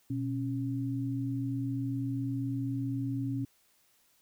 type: tone pair together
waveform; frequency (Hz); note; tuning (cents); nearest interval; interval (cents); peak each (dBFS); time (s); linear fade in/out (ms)
sine; 122.1 / 274.1; B2 / C#4; -19 / -19; octave + major second; 1400; -33 / -33; 0.1-3.45; 5
effects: white hiss -68 dBFS RMS until 4.21 s